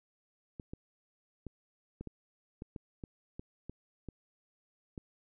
clicks, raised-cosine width 3 ms, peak -29 dBFS, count 12, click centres 0.598 / 0.735 / 1.467 / 2.01 / 2.073 / 2.621 / 2.762 / 3.038 / 3.395 / 3.696 / 4.087 / 4.978 s, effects none

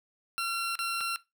20% pulse tone with dropouts, 1365 Hz, F6, 40 cents flat, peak -24 dBFS, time 0.38-1.16 s, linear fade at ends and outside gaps 0 ms, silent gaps 0.754-0.79 / 1.007-1.01 s, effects noise-tail reverb RT60 0.2 s tail -18 dB re dry

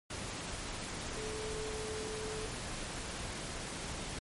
sine tone in noise, 433.3 Hz, A4, 27 cents flat, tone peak -40 dBFS, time 1.17-2.46 s, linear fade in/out 5 ms, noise pink, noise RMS -41 dBFS, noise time 0.1-4.19 s, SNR -2 dB, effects MP3 48 kbps

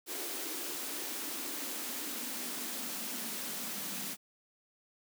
white noise with high-pass filter sweep, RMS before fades -39 dBFS, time 0.06-4.17 s, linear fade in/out 50 ms, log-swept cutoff 340 to 200 Hz, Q 5.2, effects none

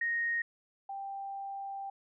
sine tone pair in turn, 1864.7 / 787.6 Hz, A#6 / G5, 0 / +8 cents, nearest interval octave + minor third, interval 1492 cents, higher first, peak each -29 / -37 dBFS, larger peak first, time 0.01-0.42 / 0.89-1.9 s, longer second, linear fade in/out 5 ms, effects none

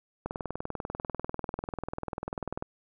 click train, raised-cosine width 1 ms, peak -19 dBFS, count 49, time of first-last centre 0.26-2.625 s, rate 20.3 Hz, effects none

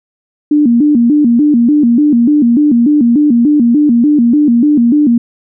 sine tone with vibrato, 264.6 Hz, C4, 20 cents sharp, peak -5 dBFS, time 0.51-5.18 s, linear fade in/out 5 ms, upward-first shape square, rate 3.4 Hz, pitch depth 200 cents each way, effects none

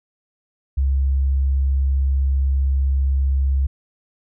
sine tone, 67.7 Hz, C#2, 40 cents flat, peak -15 dBFS, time 0.77-3.67 s, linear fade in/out 10 ms, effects none

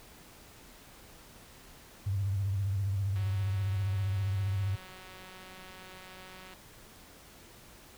sine tone with vibrato, 98.3 Hz, G2, 5 cents sharp, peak -28 dBFS, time 2.06-4.76 s, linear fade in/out 10 ms, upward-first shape triangle, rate 15 Hz, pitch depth 94 cents each way
click train, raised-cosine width 0.3 ms, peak -34 dBFS, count 629, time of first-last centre 3.16-6.536 s, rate 186 Hz
effects pink hiss -54 dBFS RMS until 7.97 s

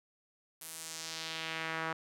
sawtooth tone with band-pass filter sweep, 161.5 Hz, E3, 35 cents flat, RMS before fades -40 dBFS, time 0.61-1.93 s, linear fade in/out 5 ms, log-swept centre 12000 to 1300 Hz, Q 1.4, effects none

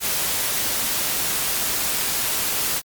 white noise, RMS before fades -23 dBFS, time 0-2.82 s, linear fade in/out 50 ms, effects Opus 48 kbps

